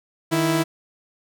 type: tone pair together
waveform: sawtooth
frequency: 155.74 / 330 Hz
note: D#3 / E4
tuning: +2 / +2 cents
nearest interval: octave + minor second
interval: 1300 cents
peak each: -19 / -16 dBFS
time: 0.31-0.64 s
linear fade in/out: 20 ms
effects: none